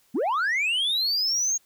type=linear sweep; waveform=sine; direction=up; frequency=187.1 to 6645 Hz; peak=-19 dBFS; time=0.14-1.58 s; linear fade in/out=20 ms; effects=tanh soft clip ceiling -21 dBFS + white hiss -63 dBFS RMS until 1.65 s